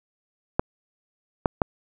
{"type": "clicks", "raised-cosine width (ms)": 1, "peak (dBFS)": -5, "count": 3, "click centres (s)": [0.595, 1.458, 1.618], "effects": []}